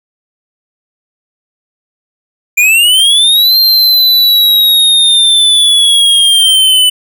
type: linear two-way sweep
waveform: square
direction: up then down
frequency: 2372 to 4186 to 2987 Hz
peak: -5 dBFS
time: 2.57-6.9 s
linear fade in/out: 10 ms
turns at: 3.58 s
effects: none